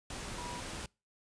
sine tone in noise, 971 Hz, B5, 30 cents flat, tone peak -43 dBFS, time 0.38-0.6 s, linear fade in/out 2 ms, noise pink, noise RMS -42 dBFS, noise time 0.1-0.86 s, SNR -4 dB, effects noise-tail reverb RT60 0.3 s tail -26 dB re dry + resampled to 22050 Hz

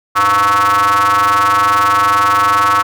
square ring-modulated tone, 99.9 Hz, G2, 33 cents sharp, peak -7 dBFS, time 0.15-2.83 s, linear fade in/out 20 ms, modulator 1210 Hz, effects none

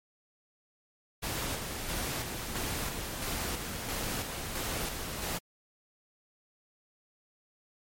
pink noise with tremolo, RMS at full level -34 dBFS, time 1.22-5.39 s, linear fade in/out 20 ms, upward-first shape square, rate 1.5 Hz, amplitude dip 35%, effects MP3 64 kbps

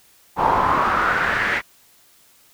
brown noise with band-pass filter sweep, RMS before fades -19 dBFS, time 0.36-1.62 s, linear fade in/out 50 ms, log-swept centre 860 to 2000 Hz, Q 3.9, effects white hiss -54 dBFS RMS until 2.53 s

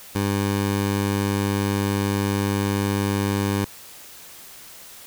15% pulse tone, 100 Hz, G2, 35 cents sharp, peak -14 dBFS, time 0.15-3.65 s, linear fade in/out 5 ms, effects white hiss -43 dBFS RMS until 5.06 s

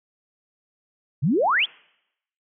sine exponential sweep, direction up, 120.3 to 3563 Hz, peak -17 dBFS, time 1.22-1.66 s, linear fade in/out 20 ms, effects noise-tail reverb RT60 0.8 s tail -26 dB re dry

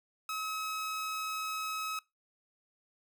sawtooth tone, 1281 Hz, E6, 50 cents flat, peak -31 dBFS, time 0.29-1.99 s, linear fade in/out 2 ms, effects noise-tail reverb RT60 0.2 s tail -22 dB re dry

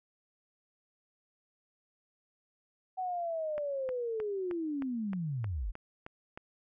sine linear sweep, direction down, 754 to 36.77 Hz, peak -32 dBFS, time 2.97-5.72 s, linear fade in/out 20 ms
click train, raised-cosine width 0.5 ms, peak -28 dBFS, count 10, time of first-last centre 3.58-6.375 s, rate 3.22 Hz
effects none

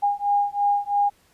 sine beating tone pair, 812 / 815 Hz, G#5 / G#5, -39 / -33 cents, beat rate 3 Hz, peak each -22 / -22 dBFS, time 0.02-1.1 s, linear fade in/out 20 ms, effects pink hiss -60 dBFS RMS until 1.33 s + resampled to 32000 Hz

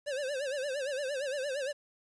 square tone with vibrato, 550 Hz, C#5, 14 cents flat, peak -33 dBFS, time 0.06-1.73 s, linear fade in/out 20 ms, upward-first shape sine, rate 8.7 Hz, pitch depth 130 cents each way, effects resampled to 22050 Hz + 10-bit

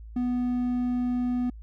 triangle tone, 246.9 Hz, B3, in tune, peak -22 dBFS, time 0.16-1.5 s, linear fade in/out 5 ms, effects added 55 Hz sine -40 dBFS peak until 1.62 s

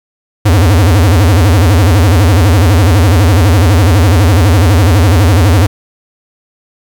square tone with vibrato, 92.5 Hz, F#2, in tune, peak -5 dBFS, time 0.45-5.67 s, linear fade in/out 10 ms, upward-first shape sine, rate 12 Hz, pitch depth 270 cents each way, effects 7-bit

